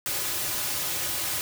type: noise with comb filter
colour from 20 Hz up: white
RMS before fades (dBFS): -29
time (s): 0.06-1.41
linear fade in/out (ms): 0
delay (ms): 4.4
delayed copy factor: -0.65
effects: none